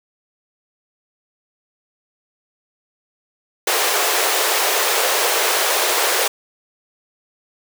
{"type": "high-pass noise", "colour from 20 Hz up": "pink", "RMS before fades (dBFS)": -18, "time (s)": [3.67, 6.28], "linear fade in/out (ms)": 5, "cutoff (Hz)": 390, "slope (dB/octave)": 48, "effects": []}